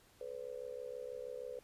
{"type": "tone with amplitude modulation", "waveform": "sine", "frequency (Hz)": 498.1, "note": "B4", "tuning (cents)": 15, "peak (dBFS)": -38, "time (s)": [0.21, 1.59], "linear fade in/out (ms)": 2, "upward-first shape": "sine", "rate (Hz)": 66.3, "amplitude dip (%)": 95, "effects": ["pink hiss -66 dBFS RMS until 1.63 s", "resampled to 32000 Hz"]}